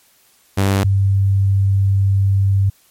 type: tone pair in turn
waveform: sawtooth / sine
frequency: 98 / 98 Hz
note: G2 / G2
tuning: 0 / 0 cents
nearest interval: unison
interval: 0 cents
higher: neither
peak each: -9 / -11 dBFS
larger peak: first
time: 0.57-0.84 / 0.84-2.7 s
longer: second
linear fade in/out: 10 ms
effects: white hiss -54 dBFS RMS until 2.9 s + MP3 64 kbps